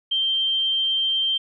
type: tone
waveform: sine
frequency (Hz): 3146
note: G7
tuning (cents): +6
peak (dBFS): -19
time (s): 0.11-1.38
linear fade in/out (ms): 10
effects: none